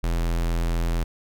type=tone; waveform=square; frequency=42.11 Hz; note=E1; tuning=38 cents sharp; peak=-22 dBFS; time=0.03-1.04 s; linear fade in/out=10 ms; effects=none